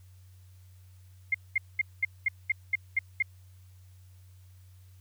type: tone bursts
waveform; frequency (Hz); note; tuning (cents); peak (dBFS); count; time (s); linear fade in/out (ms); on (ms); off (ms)
sine; 2118; C7; +21; -22; 9; 1.32-3.225; 5; 25; 210
effects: added 92 Hz sine -51 dBFS peak until 5 s + white hiss -67 dBFS RMS until 5 s